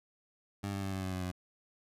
20% pulse tone with pitch steps, 100 / 98.4 / 96.82 / 95.26 / 93.74 / 92.23 / 90.75 Hz, G2 / G2 / G2 / G2 / F#2 / F#2 / F#2, +35 / +7 / -21 / -49 / +23 / -5 / -33 cents, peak -30 dBFS, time 0.63-1.316 s, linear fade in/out 10 ms, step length 98 ms, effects resampled to 32000 Hz

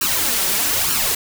white noise with flanger, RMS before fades -19 dBFS, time 0.01-1.15 s, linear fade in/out 5 ms, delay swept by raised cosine 0.7 to 5.3 ms, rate 1.1 Hz, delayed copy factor +0.7, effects none

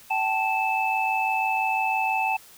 sine tone cluster, 769 / 875 / 2626 Hz, G5 / A5 / E7, -33 / -10 / -7 cents, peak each -26 dBFS, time 0.1-2.37 s, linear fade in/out 10 ms, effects white hiss -50 dBFS RMS until 2.57 s

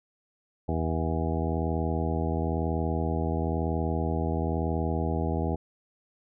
harmonic tone with a mistuned harmonic, 81 Hz, E2, 30 cents flat, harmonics 1 / 2 / 3 / 4 / 5 / 6 / 8 / 9 / 10, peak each -29 / -32 / -34 / -35 / -36 / -37 / -38 / -39 / -39 dBFS, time 0.68-5.56 s, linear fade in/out 10 ms, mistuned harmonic 10, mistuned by +29 cents, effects none

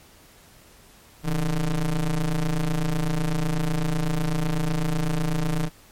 square ring-modulated tone, 74.4 Hz, D2, 23 cents sharp, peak -19 dBFS, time 1.23-5.7 s, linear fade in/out 50 ms, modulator 88.4 Hz, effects pink hiss -52 dBFS RMS until 5.91 s + MP3 64 kbps

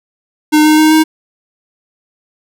square tone with pitch steps, 304.7 / 307.9 / 311.1 / 314.4 Hz, D#4 / D#4 / D#4 / D#4, -36 / -18 / 0 / +18 cents, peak -6 dBFS, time 0.52-1.04 s, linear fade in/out 20 ms, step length 130 ms, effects none

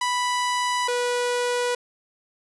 sawtooth tone pair in turn, 987.8 / 488.9 Hz, B5 / B4, 0 / -18 cents, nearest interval octave, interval 1218 cents, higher first, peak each -18 dBFS, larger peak neither, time 0.01-0.88 / 0.88-1.75 s, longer neither, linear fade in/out 5 ms, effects resampled to 24000 Hz

